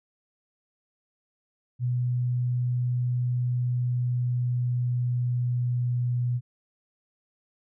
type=tone with pitch glide; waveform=sine; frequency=123.47 to 122.48 Hz; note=B2 to B2; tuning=0 to -14 cents; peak=-23 dBFS; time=1.79-6.41 s; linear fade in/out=50 ms; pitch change=-14 cents; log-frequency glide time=3.55-6.19 s; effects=none